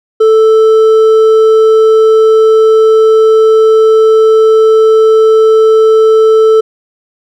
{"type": "tone with hard clipping", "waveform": "triangle", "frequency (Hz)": 440, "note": "A4", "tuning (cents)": 0, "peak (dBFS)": -4, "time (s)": [0.2, 6.61], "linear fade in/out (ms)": 10, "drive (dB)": 8, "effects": []}